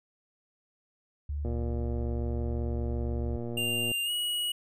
sine tone with vibrato, 72.1 Hz, D2, 31 cents flat, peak -30 dBFS, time 1.29-3.37 s, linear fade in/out 5 ms, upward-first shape sine, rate 1 Hz, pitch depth 35 cents each way
click train, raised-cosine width 2 ms, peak -24 dBFS, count 292, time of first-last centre 1.45-3.916 s, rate 118 Hz
square tone with pitch glide, 2794 to 2909 Hz, F7 to F#7, 0 to -30 cents, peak -29 dBFS, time 3.57-4.52 s, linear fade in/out 5 ms, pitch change +70 cents, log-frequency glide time 4.04-4.11 s
effects none

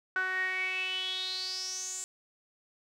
sawtooth tone with band-pass filter sweep, 373.3 Hz, F#4, 15 cents sharp, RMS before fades -34 dBFS, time 0.16-2.04 s, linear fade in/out 0 ms, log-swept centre 1500 to 7600 Hz, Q 8.9, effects none

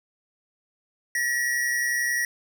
square tone pair together, 1782 / 1913.2 Hz, A6 / A#6, +22 / +44 cents, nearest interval minor second, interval 122 cents, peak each -33 / -24 dBFS, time 1.15-2.25 s, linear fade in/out 2 ms, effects none

